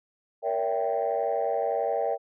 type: chord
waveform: sine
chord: A# diminished seventh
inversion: none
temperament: equal with one note detuned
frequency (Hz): 466.2 / 567.7 / 659.3 / 784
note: A#4 / C#5 / E5 / G5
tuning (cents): 0 / +41 / 0 / 0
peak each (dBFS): -29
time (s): 0.42-2.18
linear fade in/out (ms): 50
effects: tanh soft clip ceiling -17 dBFS